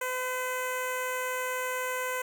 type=tone with notch filter; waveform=10% pulse; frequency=508 Hz; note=B4; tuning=49 cents sharp; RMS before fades=-32 dBFS; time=0.01-2.22 s; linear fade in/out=5 ms; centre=3800 Hz; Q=0.97; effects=none